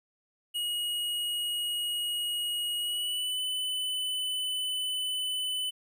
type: tone with pitch glide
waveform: square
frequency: 2892 to 3008 Hz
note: F#7 to F#7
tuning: -40 to +28 cents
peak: -30 dBFS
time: 0.54-5.71 s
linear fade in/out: 20 ms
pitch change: +68 cents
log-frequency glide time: 2.79-3.39 s
effects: 12-bit